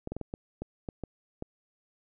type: clicks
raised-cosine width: 2 ms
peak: -22 dBFS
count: 9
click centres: 0.074 / 0.12 / 0.166 / 0.213 / 0.339 / 0.62 / 0.888 / 1.037 / 1.424 s
effects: none